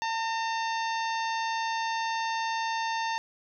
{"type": "harmonic tone with a mistuned harmonic", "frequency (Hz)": 900, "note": "A5", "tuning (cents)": 39, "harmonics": [1, 2, 3, 4, 5, 6, 7], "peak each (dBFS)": [-29, -35, -39, -41, -43, -45, -46], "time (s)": [0.02, 3.18], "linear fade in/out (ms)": 0, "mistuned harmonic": 2, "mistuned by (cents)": 20, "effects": []}